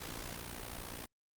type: noise with amplitude modulation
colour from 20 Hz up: pink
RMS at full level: -41 dBFS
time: 0-1.06 s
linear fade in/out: 10 ms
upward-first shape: sine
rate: 58.9 Hz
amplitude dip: 75%
effects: Opus 48 kbps